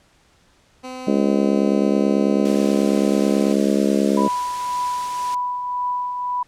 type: tone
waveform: 15% pulse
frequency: 256.1 Hz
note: C4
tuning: 37 cents flat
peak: -24 dBFS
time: 0.83-3.54 s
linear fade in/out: 20 ms
type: harmonic tone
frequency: 69.2 Hz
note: C#2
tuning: 2 cents flat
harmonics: 3 / 4 / 5 / 6 / 7 / 8 / 9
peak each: -19 / -21 / -23 / -25 / -26 / -27 / -28 dBFS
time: 1.07-4.28 s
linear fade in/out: 5 ms
type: noise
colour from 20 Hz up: white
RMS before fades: -34 dBFS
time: 2.45-5.35 s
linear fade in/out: 5 ms
type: tone with tremolo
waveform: sine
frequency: 987.8 Hz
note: B5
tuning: in tune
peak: -19 dBFS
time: 4.17-6.43 s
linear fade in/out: 5 ms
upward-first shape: triangle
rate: 1.9 Hz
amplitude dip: 45%
effects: pink hiss -57 dBFS RMS until 6.47 s + low-pass 8000 Hz 12 dB/octave